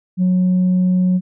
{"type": "tone", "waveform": "sine", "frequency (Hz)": 182.9, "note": "F#3", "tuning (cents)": -20, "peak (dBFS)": -10, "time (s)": [0.17, 1.21], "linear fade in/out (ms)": 50, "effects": ["tanh soft clip ceiling -10 dBFS"]}